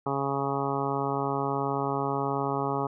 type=harmonic tone; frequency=138.59 Hz; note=C#3; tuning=in tune; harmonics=1 / 2 / 3 / 4 / 5 / 6 / 7 / 8 / 9; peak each=-34 / -34 / -32 / -38 / -36 / -33 / -37 / -35 / -37 dBFS; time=0.06-2.87 s; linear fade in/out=5 ms; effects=none